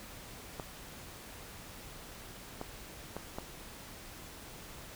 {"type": "clicks", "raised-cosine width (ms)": 1, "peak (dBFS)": -24, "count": 4, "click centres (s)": [0.598, 2.614, 3.166, 3.385], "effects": ["pink hiss -49 dBFS RMS until 4.95 s"]}